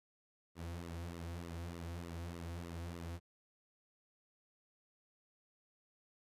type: tone with flanger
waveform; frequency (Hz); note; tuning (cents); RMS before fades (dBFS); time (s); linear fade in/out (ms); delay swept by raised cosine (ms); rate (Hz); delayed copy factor
sawtooth; 85.1; F2; -44; -45; 0.55-3.2; 50; 1.2 to 5.1; 3.3; -0.75
effects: resampled to 32000 Hz + 13-bit